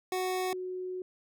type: tone pair in turn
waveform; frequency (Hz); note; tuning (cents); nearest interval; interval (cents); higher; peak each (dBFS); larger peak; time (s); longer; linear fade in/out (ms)
25% pulse / sine; 370 / 367.7; F#4 / F#4; 0 / -11; unison; 11; first; -26 / -34; first; 0.12-0.53 / 0.53-1.02; second; 2
effects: none